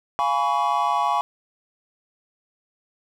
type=chord; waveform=triangle; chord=C# dominant seventh; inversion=first; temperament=equal with one note detuned; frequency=698.5 / 830.6 / 987.8 / 1125.5 Hz; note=E#5 / G#5 / B5 / C#6; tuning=0 / 0 / 0 / +26 cents; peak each=-25 / -22 / -23 / -22 dBFS; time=0.19-1.21 s; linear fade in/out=0 ms; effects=none